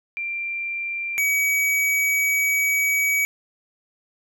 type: tone pair in turn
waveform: sine / square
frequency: 2367 / 2270 Hz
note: D7 / C#7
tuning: +13 / +41 cents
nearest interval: minor second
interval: 72 cents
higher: first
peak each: -25 / -19 dBFS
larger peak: second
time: 0.17-1.18 / 1.18-3.25 s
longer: second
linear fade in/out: 0 ms
effects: none